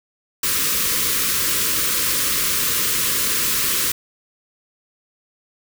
white band-stop noise, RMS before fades -20 dBFS, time 0.43-3.92 s, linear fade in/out 5 ms, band 550 to 1000 Hz, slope 96 dB/octave, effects none

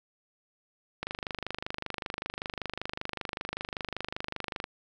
click train, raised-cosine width 0.3 ms, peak -17 dBFS, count 92, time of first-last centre 1.03-4.641 s, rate 25.2 Hz, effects none

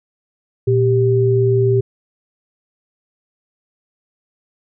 sine tone pair together, 118.24 / 392 Hz, A#2 / G4, +25 / 0 cents, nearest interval octave + major sixth, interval 2075 cents, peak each -14 dBFS, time 0.67-1.81 s, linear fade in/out 10 ms, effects none

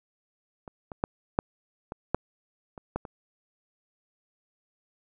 clicks, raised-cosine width 1 ms, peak -27 / -24 / -11 / -8 / -21 / -9 / -27 / -15 / -25 dBFS, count 9, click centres 0.678 / 0.918 / 1.039 / 1.389 / 1.921 / 2.146 / 2.778 / 2.96 / 3.052 s, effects none

